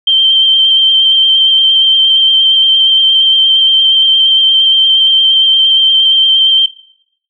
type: tone with vibrato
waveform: sine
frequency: 3136 Hz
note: G7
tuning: in tune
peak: -5 dBFS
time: 0.07-6.66 s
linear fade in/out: 5 ms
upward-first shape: square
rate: 8.6 Hz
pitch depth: 13 cents each way
effects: noise-tail reverb RT60 0.7 s tail -20 dB re dry